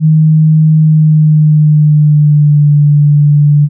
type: tone with pitch glide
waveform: sine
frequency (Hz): 156.4 to 146.77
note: D#3 to D3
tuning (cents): +9 to -1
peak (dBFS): -3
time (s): 0-3.69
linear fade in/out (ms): 50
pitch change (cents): -110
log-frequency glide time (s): 0.78-2.71
effects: none